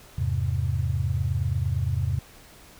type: chord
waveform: sine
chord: E augmented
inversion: none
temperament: equal with one note detuned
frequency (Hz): 82.41 / 101.81 / 130.81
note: E2 / G#2 / B#2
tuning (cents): 0 / -34 / 0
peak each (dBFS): -27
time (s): 0.18-2.19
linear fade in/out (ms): 5
effects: pink hiss -50 dBFS RMS until 2.79 s